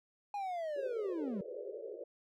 triangle linear sweep, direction down, 830 to 183.1 Hz, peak -34 dBFS, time 0.34-1.41 s, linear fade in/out 2 ms
pink band-pass noise, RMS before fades -44 dBFS, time 0.76-2.04 s, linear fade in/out 5 ms, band 370 to 580 Hz, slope 96 dB/octave
effects none

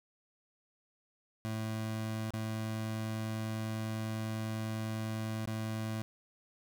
25% pulse tone with dropouts, 110 Hz, A2, in tune, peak -31 dBFS, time 1.45-6.02 s, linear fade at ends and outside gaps 0 ms, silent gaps 2.305-2.336 / 5.458-5.474 s, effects none

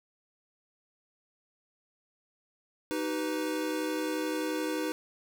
square chord, Eb augmented, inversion none, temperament equal with one note detuned, 311.1 / 382.6 / 493.9 Hz, Eb4 / G4 / B4, 0 / -42 / 0 cents, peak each -33 / -38 / -36 dBFS, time 2.91-4.92 s, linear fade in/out 0 ms, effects none

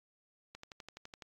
click train, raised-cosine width 0.2 ms, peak -30 dBFS, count 9, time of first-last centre 0.55-1.222 s, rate 11.9 Hz, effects AAC 48 kbps

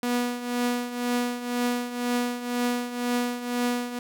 sawtooth tone with tremolo, 243.6 Hz, B3, 24 cents flat, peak -18 dBFS, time 0.03-3.99 s, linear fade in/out 2 ms, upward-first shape triangle, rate 2 Hz, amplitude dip 75%, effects none

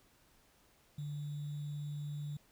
sine tone with sample-and-hold, 146.9 Hz, D3, 1 cent sharp, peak -38 dBFS, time 0.98-2.37 s, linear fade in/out 5 ms, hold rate 3675 Hz, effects pink hiss -68 dBFS RMS until 2.51 s

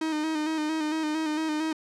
45% pulse tone with vibrato, 311.1 Hz, D#4, in tune, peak -26 dBFS, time 0.01-1.73 s, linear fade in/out 5 ms, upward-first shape square, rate 4.4 Hz, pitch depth 36 cents each way, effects low-pass 7000 Hz 12 dB/octave

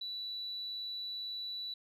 sine tone, 3951 Hz, B7, in tune, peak -37 dBFS, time 0.01-1.74 s, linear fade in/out 5 ms, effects tanh soft clip ceiling -33 dBFS

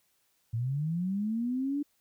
sine linear sweep, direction up, 109.4 to 293.7 Hz, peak -28 dBFS, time 0.53-1.83 s, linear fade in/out 10 ms, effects white hiss -72 dBFS RMS until 2 s

